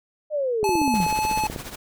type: linear sweep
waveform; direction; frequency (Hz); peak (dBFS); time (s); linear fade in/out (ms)
sine; down; 620 to 141.7; -21; 0.3-1.08; 50
type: click train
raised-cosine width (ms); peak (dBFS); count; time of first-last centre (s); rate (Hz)
2; -17; 16; 0.63-1.562; 16.1
type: tone with vibrato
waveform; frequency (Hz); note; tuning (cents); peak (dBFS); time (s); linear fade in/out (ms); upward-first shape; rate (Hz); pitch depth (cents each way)
square; 860; A5; -40; -22; 0.64-1.47; 2; triangle; 1.9; 8
type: noise with tremolo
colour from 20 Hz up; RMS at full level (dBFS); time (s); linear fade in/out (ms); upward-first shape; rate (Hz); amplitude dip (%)
pink; -33; 0.94-1.76; 10; triangle; 14; 75
effects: none